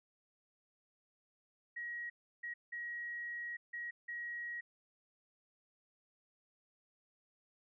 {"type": "tone bursts at uneven times", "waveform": "sine", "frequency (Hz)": 1900, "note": "A#6", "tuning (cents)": 33, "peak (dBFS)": -40, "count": 5, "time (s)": [[1.76, 2.1], [2.43, 2.54], [2.72, 3.57], [3.73, 3.91], [4.08, 4.61]], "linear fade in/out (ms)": 10, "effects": []}